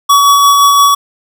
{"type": "tone with tremolo", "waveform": "square", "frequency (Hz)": 1132, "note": "C#6", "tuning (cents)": 36, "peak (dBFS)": -4, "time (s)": [0.09, 0.95], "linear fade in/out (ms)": 10, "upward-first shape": "sine", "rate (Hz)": 5.8, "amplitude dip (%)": 25, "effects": []}